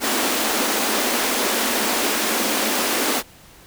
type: high-pass noise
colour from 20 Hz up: pink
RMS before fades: -21 dBFS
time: 0-3.23 s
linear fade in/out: 50 ms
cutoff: 210 Hz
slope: 96 dB/octave
effects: pink hiss -47 dBFS RMS until 3.66 s